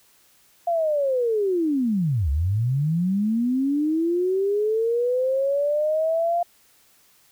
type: linear two-way sweep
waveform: sine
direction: down then up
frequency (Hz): 698.5 to 66.3 to 698.5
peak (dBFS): -19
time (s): 0.67-6.43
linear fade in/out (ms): 5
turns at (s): 2.3
effects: white hiss -58 dBFS RMS until 7.31 s